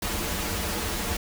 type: noise with comb filter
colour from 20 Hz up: pink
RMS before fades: -29 dBFS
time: 0.02-1.17 s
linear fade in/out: 5 ms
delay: 7.6 ms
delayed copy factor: -0.95
effects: none